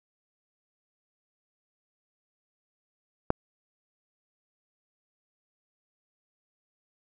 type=click; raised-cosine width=1 ms; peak=-8 dBFS; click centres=3.304 s; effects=none